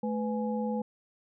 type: tone cluster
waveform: sine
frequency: 217.3 / 498.9 / 836 Hz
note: A3 / B4 / G#5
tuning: -21 / +17 / +11 cents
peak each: -30 / -34 / -38 dBFS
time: 0.03-0.82 s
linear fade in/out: 5 ms
effects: none

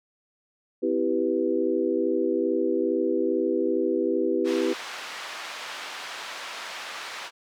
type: chord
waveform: sine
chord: C major seventh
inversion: none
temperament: equal with one note detuned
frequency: 256.7 / 329.6 / 392 / 493.9 Hz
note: C4 / E4 / G4 / B4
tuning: -33 / 0 / 0 / 0 cents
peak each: -30 / -26 / -26 / -28 dBFS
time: 0.82-4.74 s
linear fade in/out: 20 ms
type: band-pass noise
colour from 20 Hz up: pink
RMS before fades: -37 dBFS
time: 4.44-7.31 s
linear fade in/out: 50 ms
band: 920 to 4500 Hz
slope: 12 dB/octave
effects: none

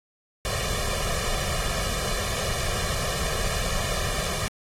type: noise with comb filter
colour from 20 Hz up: pink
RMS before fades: -27 dBFS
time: 0.45-4.48 s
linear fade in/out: 0 ms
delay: 1.7 ms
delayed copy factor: +0.95
effects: low-pass 10000 Hz 12 dB/octave + AAC 48 kbps

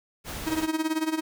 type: noise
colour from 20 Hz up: pink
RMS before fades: -36 dBFS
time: 0.24-0.68 s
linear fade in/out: 50 ms
type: tone with tremolo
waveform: 45% pulse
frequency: 316.4 Hz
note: D#4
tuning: 29 cents sharp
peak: -22 dBFS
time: 0.46-1.21 s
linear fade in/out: 20 ms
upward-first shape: sine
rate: 18 Hz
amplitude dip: 80%
effects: none

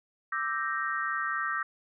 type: chord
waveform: sine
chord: E half-diminished seventh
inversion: third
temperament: equal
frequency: 1174.7 / 1318.5 / 1568 / 1864.7 Hz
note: D6 / E6 / G6 / Bb6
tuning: 0 / 0 / 0 / 0 cents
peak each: -34 dBFS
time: 0.32-1.63 s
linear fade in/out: 5 ms
effects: none

